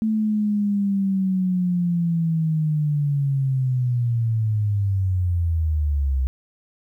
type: linear sweep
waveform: sine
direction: down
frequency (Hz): 220.4 to 64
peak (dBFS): -18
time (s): 0.02-6.27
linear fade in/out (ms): 0
effects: 10-bit